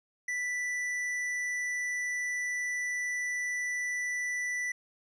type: tone with hard clipping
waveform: sine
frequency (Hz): 1975.5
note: B6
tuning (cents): 0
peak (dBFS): -32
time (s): 0.28-4.72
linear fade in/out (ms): 5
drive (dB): 8
effects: none